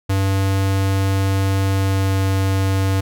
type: tone with pitch glide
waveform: square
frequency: 97 to 96.39 Hz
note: G2 to G2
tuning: -18 to -29 cents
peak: -16 dBFS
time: 0.09-3.01 s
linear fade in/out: 10 ms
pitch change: -11 cents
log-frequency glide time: 1.66-2.2 s
effects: none